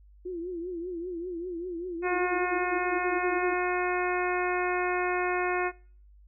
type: tone with vibrato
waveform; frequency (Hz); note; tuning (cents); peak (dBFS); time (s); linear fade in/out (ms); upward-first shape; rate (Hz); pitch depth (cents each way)
sine; 350; F4; +4; -32; 0.25-3.54; 10; triangle; 5.1; 120
type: harmonic tone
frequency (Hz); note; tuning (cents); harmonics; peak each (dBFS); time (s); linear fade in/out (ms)
360; F#4; -47; 1 / 2 / 3 / 4 / 5 / 6 / 7; -29 / -32 / -34 / -35 / -36 / -37 / -37; 2.02-5.72; 50
effects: noise-tail reverb RT60 0.5 s tail -25 dB re dry + added 50 Hz sine -52 dBFS peak until 6.27 s

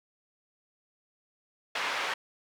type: band-pass noise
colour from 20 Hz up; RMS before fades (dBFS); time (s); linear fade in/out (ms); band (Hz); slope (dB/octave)
pink; -32; 1.75-2.14; 5; 930 to 3000; 12
effects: none

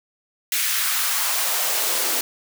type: noise with high-pass filter sweep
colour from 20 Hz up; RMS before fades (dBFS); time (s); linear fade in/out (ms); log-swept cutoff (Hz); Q
white; -22; 0.52-2.21; 2; 2000 to 320; 1.4
effects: none

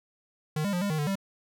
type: tone with pitch steps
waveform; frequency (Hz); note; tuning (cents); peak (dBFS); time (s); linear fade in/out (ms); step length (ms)
square; 153.6 / 201.7 / 177.4 / 202 / 155.7 / 147.3 / 195.6; D#3 / G3 / F3 / G#3 / D#3 / D3 / G3; -22 / +50 / +27 / -48 / +2 / +6 / -4; -27; 0.56-1.155; 5; 85
effects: none

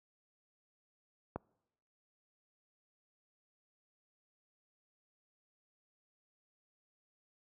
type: click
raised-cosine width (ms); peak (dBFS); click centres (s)
1; -23; 1.36
effects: noise-tail reverb RT60 0.9 s tail -26 dB re dry + high-pass 60 Hz 12 dB/octave

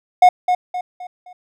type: tone with echo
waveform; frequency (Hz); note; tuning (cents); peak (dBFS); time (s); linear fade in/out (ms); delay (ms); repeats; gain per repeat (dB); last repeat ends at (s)
triangle; 725; F#5; -35; -3; 0.22-0.29; 5; 260; 4; -8; 1.33
effects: none

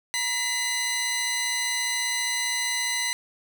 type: tone pair together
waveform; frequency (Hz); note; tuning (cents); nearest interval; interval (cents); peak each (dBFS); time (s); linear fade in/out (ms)
15% pulse; 953 / 2021; A#5 / B6; +38 / +39; octave + minor second; 1301; -26 / -19; 0.14-3.13; 0
effects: none

